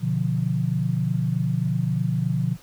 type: chord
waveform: sine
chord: B diminished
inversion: none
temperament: equal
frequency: 123.47 / 146.83 / 174.61 Hz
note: B2 / D3 / F3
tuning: 0 / 0 / 0 cents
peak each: -25 dBFS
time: 0-2.57 s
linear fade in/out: 50 ms
effects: pink hiss -51 dBFS RMS until 2.62 s